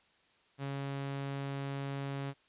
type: tone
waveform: sawtooth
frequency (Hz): 138.59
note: C#3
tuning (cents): 0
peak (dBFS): -32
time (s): 0.58-2.34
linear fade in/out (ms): 50
effects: white hiss -68 dBFS RMS until 2.48 s + resampled to 8000 Hz